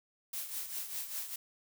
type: noise with tremolo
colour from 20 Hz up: blue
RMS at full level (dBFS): -37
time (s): 0.33-1.36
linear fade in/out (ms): 5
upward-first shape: triangle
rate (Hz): 5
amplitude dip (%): 70
effects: none